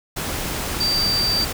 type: tone in noise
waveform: sine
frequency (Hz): 4662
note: D8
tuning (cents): -14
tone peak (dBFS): -18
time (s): 0.8-1.45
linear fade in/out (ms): 10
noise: pink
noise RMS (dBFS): -26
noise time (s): 0.16-1.53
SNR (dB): +5
effects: none